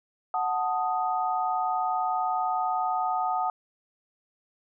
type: chord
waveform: sine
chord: D# diminished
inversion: first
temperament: equal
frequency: 740 / 880 / 1244.5 Hz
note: F#5 / A5 / D#6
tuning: 0 / 0 / 0 cents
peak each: -27 / -30 / -30 dBFS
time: 0.34-3.5 s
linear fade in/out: 2 ms
effects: none